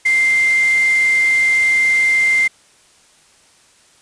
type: tone in noise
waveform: sine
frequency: 2093 Hz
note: C7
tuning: in tune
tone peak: -11 dBFS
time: 0.05-2.48 s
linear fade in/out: 10 ms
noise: white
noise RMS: -29 dBFS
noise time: 0.05-2.48 s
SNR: +15 dB
effects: white hiss -51 dBFS RMS until 4.01 s + resampled to 22050 Hz